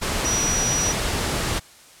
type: tone in noise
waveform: sine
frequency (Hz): 5830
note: F#8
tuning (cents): -26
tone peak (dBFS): -21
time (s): 0.24-0.93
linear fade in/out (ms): 20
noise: pink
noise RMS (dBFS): -24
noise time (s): 0.01-1.6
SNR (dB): 0
effects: white hiss -48 dBFS RMS until 2 s + low-pass 10000 Hz 12 dB/octave